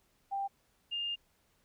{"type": "tone pair in turn", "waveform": "sine", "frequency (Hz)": [790, 2815], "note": ["G5", "F7"], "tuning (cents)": [13, 13], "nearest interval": "octave + minor seventh", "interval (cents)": 2200, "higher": "second", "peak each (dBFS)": [-32, -33], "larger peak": "first", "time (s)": [[0.31, 0.48], [0.91, 1.16]], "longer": "second", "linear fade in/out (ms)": 20, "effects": ["pink hiss -72 dBFS RMS until 1.64 s"]}